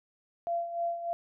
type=tone with tremolo; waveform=sine; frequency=684 Hz; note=F5; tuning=36 cents flat; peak=-27 dBFS; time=0.47-1.13 s; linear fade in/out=0 ms; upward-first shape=sine; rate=3.3 Hz; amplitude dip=65%; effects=none